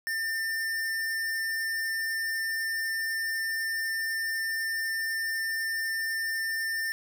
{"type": "tone", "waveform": "square", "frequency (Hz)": 1798, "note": "A6", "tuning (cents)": 37, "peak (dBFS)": -29, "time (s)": [0.07, 6.92], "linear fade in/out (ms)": 0, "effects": []}